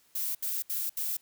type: noise bursts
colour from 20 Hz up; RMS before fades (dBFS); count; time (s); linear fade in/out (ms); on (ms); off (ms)
violet; -32; 4; 0.15-1.169; 5; 200; 73
effects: white hiss -65 dBFS RMS until 1.21 s